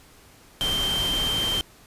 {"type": "tone in noise", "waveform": "sine", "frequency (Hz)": 3138, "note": "G7", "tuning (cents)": 1, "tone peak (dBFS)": -23, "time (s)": [0.61, 1.61], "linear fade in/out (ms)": 0, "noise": "pink", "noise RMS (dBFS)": -30, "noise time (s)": [0.61, 1.61], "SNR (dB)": 4, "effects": ["pink hiss -52 dBFS RMS until 1.86 s", "resampled to 32000 Hz"]}